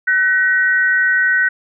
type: tone pair together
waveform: sine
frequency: 1508 / 1895.8 Hz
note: F#6 / A#6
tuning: +32 / +29 cents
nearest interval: major third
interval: 397 cents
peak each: -13 / -16 dBFS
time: 0.07-1.49 s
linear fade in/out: 10 ms
effects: none